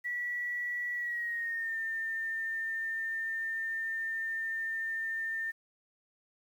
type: tone with pitch glide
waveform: sine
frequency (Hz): 1944 to 1803.4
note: B6 to A6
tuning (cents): -28 to +42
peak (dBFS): -32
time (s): 0.04-5.52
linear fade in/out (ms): 20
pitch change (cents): -130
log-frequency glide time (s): 0.94-1.77
effects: 10-bit